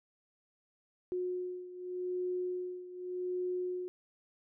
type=beating tone pair; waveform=sine; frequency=362.2 / 363.05 Hz; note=F#4 / F#4; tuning=-37 / -33 cents; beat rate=0.85 Hz; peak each=-36 / -40 dBFS; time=1.12-3.88 s; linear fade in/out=0 ms; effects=none